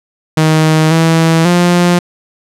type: tone with pitch steps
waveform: sawtooth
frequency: 157.2 / 163.3 / 175.7 Hz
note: D#3 / E3 / F3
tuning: +18 / -16 / +11 cents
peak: -3 dBFS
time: 0.37-1.99 s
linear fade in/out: 5 ms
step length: 540 ms
effects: low-pass 10000 Hz 12 dB/octave